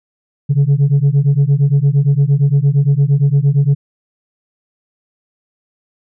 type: beating tone pair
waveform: sine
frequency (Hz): 136.9 / 145.6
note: C#3 / D3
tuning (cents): -21 / -15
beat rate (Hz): 8.7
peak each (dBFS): -10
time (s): 0.49-3.75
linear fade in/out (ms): 20
effects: tanh soft clip ceiling -6 dBFS